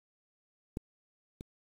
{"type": "clicks", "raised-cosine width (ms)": 3, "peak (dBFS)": [-22, -30], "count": 2, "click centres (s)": [0.771, 1.409], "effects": ["8-bit"]}